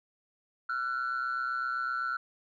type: tone pair together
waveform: sine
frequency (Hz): 1352.2 / 1480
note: E6 / F#6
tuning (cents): +44 / 0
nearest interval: major second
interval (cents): 156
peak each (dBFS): -30 / -32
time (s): 0.69-2.17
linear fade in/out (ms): 5
effects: tanh soft clip ceiling -26 dBFS